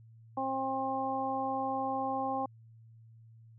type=harmonic tone; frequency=266.4 Hz; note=C4; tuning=31 cents sharp; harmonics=1 / 2 / 3 / 4; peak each=-38 / -38 / -33 / -38 dBFS; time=0.37-2.46 s; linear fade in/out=5 ms; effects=added 113 Hz sine -53 dBFS peak until 3.58 s